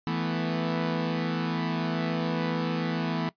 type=chord; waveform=sawtooth; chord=E suspended fourth; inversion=none; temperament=equal; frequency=164.81 / 220 / 246.9 Hz; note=E3 / A3 / B3; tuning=0 / 0 / 0 cents; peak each=-25 / -29 / -28 dBFS; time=0.07-3.29 s; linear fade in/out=0 ms; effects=noise-tail reverb RT60 0.1 s tail -19 dB re dry + resampled to 11025 Hz